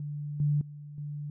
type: tone with level steps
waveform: sine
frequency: 146.83 Hz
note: D3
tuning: in tune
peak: -33 / -23 / -41 / -34 dBFS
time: 0-1.3 s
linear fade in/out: 2 ms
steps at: 0.4 / 0.61 / 0.98 s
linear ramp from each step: 2 ms
effects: none